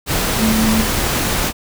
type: tone in noise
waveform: sine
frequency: 220 Hz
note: A3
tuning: in tune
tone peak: -14 dBFS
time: 0.38-0.85 s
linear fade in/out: 50 ms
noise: pink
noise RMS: -18 dBFS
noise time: 0.06-1.53 s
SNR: +1 dB
effects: none

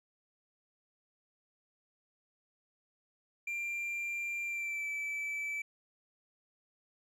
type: tone with pitch glide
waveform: triangle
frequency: 2377 to 2313 Hz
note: D7 to D7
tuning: +20 to -27 cents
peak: -33 dBFS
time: 3.47-5.62 s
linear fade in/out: 5 ms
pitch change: -47 cents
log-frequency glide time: 4.44-4.88 s
effects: none

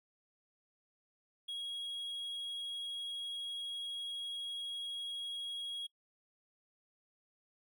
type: tone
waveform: triangle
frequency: 3304 Hz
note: G#7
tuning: 10 cents flat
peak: -37 dBFS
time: 1.48-5.87 s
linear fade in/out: 10 ms
effects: noise-tail reverb RT60 0.1 s tail -25 dB re dry

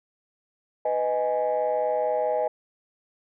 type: chord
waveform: sine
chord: G# minor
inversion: first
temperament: just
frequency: 498.4 / 623 / 830.6 Hz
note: B4 / D#5 / G#5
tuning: +16 / +2 / 0 cents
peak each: -26 / -24 / -27 dBFS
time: 0.85-2.48 s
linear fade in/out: 5 ms
effects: tanh soft clip ceiling -16 dBFS

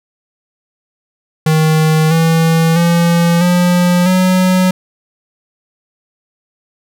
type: tone with pitch steps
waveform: square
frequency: 157.1 / 163.58 / 170.33 / 177.36 / 184.68 Hz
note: D#3 / E3 / F3 / F3 / F#3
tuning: +17 / -13 / -43 / +27 / -3 cents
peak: -9 dBFS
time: 1.46-4.71 s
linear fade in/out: 5 ms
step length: 650 ms
effects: none

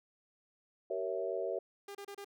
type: chord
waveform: sine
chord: G diminished seventh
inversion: none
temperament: equal with one note detuned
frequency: 382.6 / 466.2 / 554.4 / 659.3 Hz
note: G4 / Bb4 / Db5 / Fb5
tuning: -42 / 0 / 0 / 0 cents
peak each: -39 dBFS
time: 0.9-1.59 s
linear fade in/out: 5 ms
type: tone bursts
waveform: sawtooth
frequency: 401.6 Hz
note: G4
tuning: 42 cents sharp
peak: -40 dBFS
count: 4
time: 1.88-2.246 s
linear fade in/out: 5 ms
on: 69 ms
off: 30 ms
effects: none

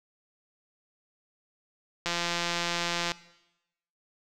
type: click train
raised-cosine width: 0.2 ms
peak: -12 dBFS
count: 183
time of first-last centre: 2.06-3.118 s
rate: 172 Hz
effects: noise-tail reverb RT60 0.9 s tail -18 dB re dry

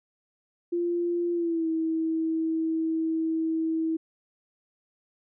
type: tone with pitch glide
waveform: sine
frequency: 346 to 322.8 Hz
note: F4 to E4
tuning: -16 to -36 cents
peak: -24 dBFS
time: 0.72-3.97 s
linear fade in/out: 10 ms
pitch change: -120 cents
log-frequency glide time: 1.33-1.68 s
effects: none

